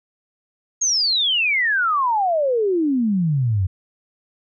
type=exponential sweep; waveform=sine; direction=down; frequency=6645 to 88.4 Hz; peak=-16 dBFS; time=0.81-3.67 s; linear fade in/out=10 ms; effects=none